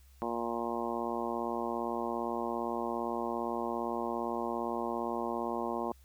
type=harmonic tone; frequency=117.5 Hz; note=A#2; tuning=14 cents sharp; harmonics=2 / 3 / 4 / 5 / 6 / 7 / 8 / 9; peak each=-39 / -38 / -41 / -41 / -41 / -41 / -41 / -41 dBFS; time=0.22-5.92 s; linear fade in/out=0 ms; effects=added 66 Hz sine -56 dBFS peak until 6.04 s + white hiss -67 dBFS RMS until 6.04 s